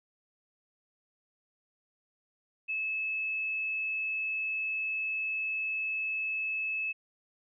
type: tone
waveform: sine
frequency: 2600 Hz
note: E7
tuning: 24 cents flat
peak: -30 dBFS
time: 2.68-6.93 s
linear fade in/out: 20 ms
effects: none